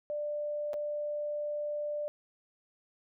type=tone with dropouts; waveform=sine; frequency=592 Hz; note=D5; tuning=14 cents sharp; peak=-32 dBFS; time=0.1-2.08 s; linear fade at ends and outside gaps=0 ms; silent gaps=0.733-0.74 s; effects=none